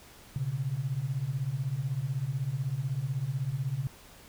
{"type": "beating tone pair", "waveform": "sine", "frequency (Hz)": [123.47, 139.47], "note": ["B2", "C#3"], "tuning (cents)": [0, 11], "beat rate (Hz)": 16, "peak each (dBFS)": [-33, -31], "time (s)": [0.36, 3.87], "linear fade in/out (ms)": 0, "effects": ["pink hiss -53 dBFS RMS until 4.28 s"]}